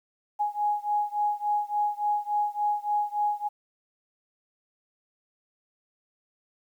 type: beating tone pair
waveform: sine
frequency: 830.6 / 834.1 Hz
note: G#5 / G#5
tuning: 0 / +7 cents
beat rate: 3.5 Hz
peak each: -27 / -28 dBFS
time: 0.39-3.49 s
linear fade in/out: 20 ms
effects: 10-bit